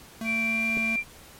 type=tone; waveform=square; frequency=224.1 Hz; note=A3; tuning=32 cents sharp; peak=-31 dBFS; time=0.21-0.96 s; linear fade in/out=2 ms
type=tone with pitch glide; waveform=sine; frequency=2349 to 2371 Hz; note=D7 to D7; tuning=0 to +16 cents; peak=-24 dBFS; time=0.24-1.04 s; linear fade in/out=50 ms; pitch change=+16 cents; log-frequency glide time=0.45-0.58 s
type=clicks; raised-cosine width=2 ms; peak=-25 dBFS; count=2; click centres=0.769 / 0.776 s
effects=pink hiss -49 dBFS RMS until 1.39 s + MP3 64 kbps